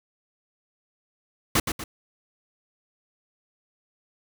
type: noise with echo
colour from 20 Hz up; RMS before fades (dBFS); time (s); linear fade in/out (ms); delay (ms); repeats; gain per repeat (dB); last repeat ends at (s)
pink; -20; 1.55-1.6; 5; 120; 2; -7; 1.84
effects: none